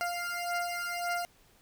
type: beating tone pair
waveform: 20% pulse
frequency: 698.5 / 700.3 Hz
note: F5 / F5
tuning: 0 / +5 cents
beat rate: 1.8 Hz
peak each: -30 / -30 dBFS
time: 0.01-1.25 s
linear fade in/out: 0 ms
effects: pink hiss -63 dBFS RMS until 1.61 s